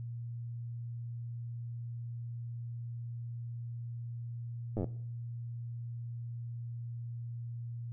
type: slowing click train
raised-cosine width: 2 ms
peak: -22 dBFS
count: 8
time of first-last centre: 4.77-4.843 s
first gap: 9 ms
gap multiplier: 1.05
effects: noise-tail reverb RT60 0.6 s tail -18 dB re dry + added 118 Hz sine -38 dBFS peak until 7.92 s